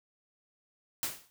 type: noise with exponential decay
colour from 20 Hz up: white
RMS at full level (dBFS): -30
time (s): 1.03-1.3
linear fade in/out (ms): 0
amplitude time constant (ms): 58
effects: none